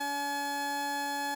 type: tone pair together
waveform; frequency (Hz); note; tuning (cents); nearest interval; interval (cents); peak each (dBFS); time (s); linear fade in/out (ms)
30% pulse; 284.6 / 852.2; C#4 / G#5; +46 / +44; octave + perfect fifth; 1898; -37 / -29; 0-1.35; 10
effects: none